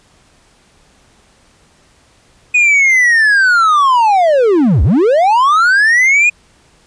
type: linear two-way sweep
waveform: triangle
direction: down then up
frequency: 2489 to 58.1 to 2489 Hz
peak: -5 dBFS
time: 2.54-6.3 s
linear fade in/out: 10 ms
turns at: 4.83 s
effects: pink hiss -50 dBFS RMS until 6.86 s + resampled to 22050 Hz